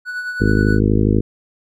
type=tone with tremolo; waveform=triangle; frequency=1479 Hz; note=F#6; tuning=1 cent flat; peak=-19 dBFS; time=0.05-0.8 s; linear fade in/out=50 ms; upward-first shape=sine; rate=9.5 Hz; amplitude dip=45%
type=harmonic tone; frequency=52.2 Hz; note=G#1; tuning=10 cents sharp; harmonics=1 / 2 / 3 / 4 / 5 / 6 / 7 / 8 / 9; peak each=-19 / -17 / -24 / -19 / -21 / -22 / -23 / -25 / -27 dBFS; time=0.4-1.21 s; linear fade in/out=10 ms
effects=none